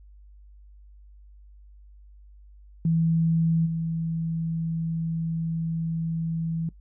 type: tone with level steps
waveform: sine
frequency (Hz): 163.9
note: E3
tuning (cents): -10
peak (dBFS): -19 / -25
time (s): 2.85-6.69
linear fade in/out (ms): 2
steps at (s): 3.65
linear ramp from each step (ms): 20
effects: noise-tail reverb RT60 0.1 s tail -21 dB re dry + added 50 Hz sine -47 dBFS peak until 6.8 s